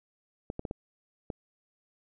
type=clicks; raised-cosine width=2 ms; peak=-21 dBFS; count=5; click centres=0.501 / 0.594 / 0.652 / 0.711 / 1.302 s; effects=none